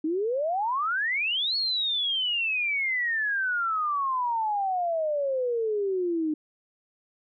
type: exponential two-way sweep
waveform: sine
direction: up then down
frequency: 301.4 to 4400 to 301.4 Hz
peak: -24 dBFS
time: 0.04-6.34 s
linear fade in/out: 5 ms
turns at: 1.56 s
effects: none